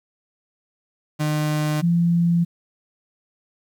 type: tone pair in turn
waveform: 35% pulse / sine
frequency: 151.7 / 170.82 Hz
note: D#3 / F3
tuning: -44 / -38 cents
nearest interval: major second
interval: 206 cents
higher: second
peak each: -18 / -15 dBFS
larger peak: second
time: 1.19-1.82 / 1.82-2.45 s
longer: neither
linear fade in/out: 20 ms
effects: 9-bit

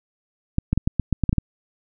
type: clicks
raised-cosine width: 5 ms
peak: -6 dBFS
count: 10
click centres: 0.584 / 0.73 / 0.776 / 0.875 / 0.997 / 1.127 / 1.237 / 1.293 / 1.329 / 1.383 s
effects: none

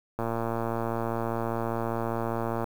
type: click train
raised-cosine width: 1 ms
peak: -16 dBFS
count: 283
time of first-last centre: 0.19-2.642 s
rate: 115 Hz
effects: 7-bit

